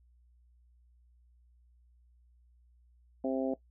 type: harmonic tone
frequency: 132.4 Hz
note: C3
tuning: 21 cents sharp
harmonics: 2 / 3 / 4 / 5 / 6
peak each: -32 / -39 / -35 / -37 / -46 dBFS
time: 3.24-3.54 s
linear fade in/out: 5 ms
effects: noise-tail reverb RT60 0.1 s tail -17 dB re dry + added 60 Hz sine -61 dBFS peak until 3.7 s